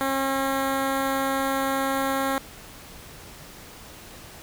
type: tone with notch filter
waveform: 10% pulse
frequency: 270.2 Hz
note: C#4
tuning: 44 cents flat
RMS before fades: -25 dBFS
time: 0.01-2.38 s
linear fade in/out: 0 ms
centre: 5200 Hz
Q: 1.1
effects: pink hiss -44 dBFS RMS until 4.42 s